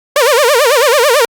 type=tone with vibrato; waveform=sawtooth; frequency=527 Hz; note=C5; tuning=12 cents sharp; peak=-3 dBFS; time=0.16-1.25 s; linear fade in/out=2 ms; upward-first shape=sine; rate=9.1 Hz; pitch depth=250 cents each way; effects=Opus 48 kbps